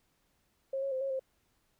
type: tone with pitch steps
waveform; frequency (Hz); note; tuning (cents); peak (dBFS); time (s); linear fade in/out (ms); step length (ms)
sine; 538 / 548 / 521 / 544 / 528; C5 / C#5 / C5 / C#5 / C5; +48 / -20 / -7 / -33 / +16; -31; 0.73-1.195; 5; 93
effects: pink hiss -74 dBFS RMS until 1.79 s